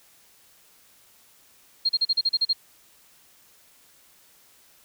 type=tone bursts; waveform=sine; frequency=4227 Hz; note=C8; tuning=17 cents sharp; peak=-18 dBFS; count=9; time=1.85-2.532 s; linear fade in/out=10 ms; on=42 ms; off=38 ms; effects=white hiss -57 dBFS RMS until 4.84 s